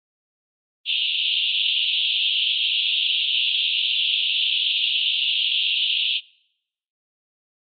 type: band-pass noise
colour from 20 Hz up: pink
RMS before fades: -22 dBFS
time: 0.85-6.21 s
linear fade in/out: 50 ms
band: 2700 to 3700 Hz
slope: 96 dB/octave
effects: noise-tail reverb RT60 0.8 s tail -25 dB re dry + Opus 32 kbps